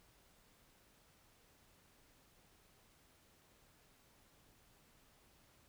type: silence
effects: pink hiss -69 dBFS RMS until 5.68 s